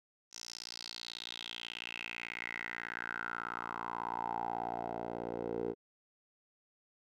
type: tone with band-pass filter sweep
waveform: 10% pulse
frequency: 58.27 Hz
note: A#1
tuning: in tune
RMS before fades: -41 dBFS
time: 0.31-5.75 s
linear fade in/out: 50 ms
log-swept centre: 5900 to 440 Hz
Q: 5.4
effects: none